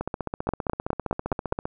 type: two click trains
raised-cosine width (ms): 1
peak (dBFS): -9 / -14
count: 6 / 26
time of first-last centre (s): 0.49-1.525 / 0.01-1.655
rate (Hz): 4.83 / 15.2
effects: none